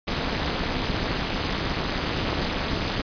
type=noise with amplitude modulation; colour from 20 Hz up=pink; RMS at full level=-22 dBFS; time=0.07-3.02 s; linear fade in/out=10 ms; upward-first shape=sine; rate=222 Hz; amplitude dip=100%; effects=resampled to 11025 Hz